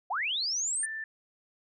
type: linear sweep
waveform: sine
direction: up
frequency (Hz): 640 to 9240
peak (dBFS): -28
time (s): 0.1-0.86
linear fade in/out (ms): 10
type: tone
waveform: sine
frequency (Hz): 1771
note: A6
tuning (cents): +11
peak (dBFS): -34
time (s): 0.83-1.04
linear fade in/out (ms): 2
effects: none